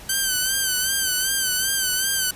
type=tone with vibrato; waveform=5% pulse; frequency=1541 Hz; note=G6; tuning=30 cents flat; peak=-9 dBFS; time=0.09-2.31 s; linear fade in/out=5 ms; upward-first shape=sine; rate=2.6 Hz; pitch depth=60 cents each way; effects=pink hiss -42 dBFS RMS until 2.35 s + resampled to 32000 Hz